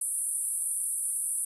pink band-pass noise, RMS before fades -31 dBFS, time 0.01-1.45 s, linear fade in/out 5 ms, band 8800 to 11000 Hz, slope 96 dB/octave, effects none

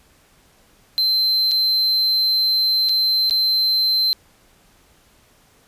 triangle tone with dropouts, 4100 Hz, C8, 36 cents flat, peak -14 dBFS, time 0.98-4.13 s, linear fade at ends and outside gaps 0 ms, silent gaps 1.512-1.517 / 2.888-2.893 / 3.297-3.309 s, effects pink hiss -55 dBFS RMS until 5.67 s + resampled to 32000 Hz

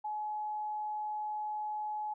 sine tone, 848 Hz, G#5, 36 cents sharp, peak -34 dBFS, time 0.04-2.14 s, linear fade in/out 10 ms, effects none

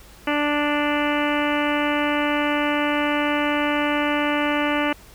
harmonic tone, 293.8 Hz, D4, 1 cent sharp, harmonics 1 / 2 / 3 / 4 / 5 / 6 / 7 / 8 / 9 / 10, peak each -23 / -26 / -28 / -29 / -30 / -31 / -31 / -32 / -33 / -33 dBFS, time 0.27-4.93 s, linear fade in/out 5 ms, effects added 50 Hz sine -48 dBFS peak until 5.14 s + pink hiss -48 dBFS RMS until 5.14 s

